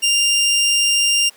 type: tone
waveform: 20% pulse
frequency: 2794 Hz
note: F7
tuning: in tune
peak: -9 dBFS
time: 0.02-1.3 s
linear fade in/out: 20 ms
effects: pink hiss -48 dBFS RMS until 1.36 s + high-pass 400 Hz 12 dB/octave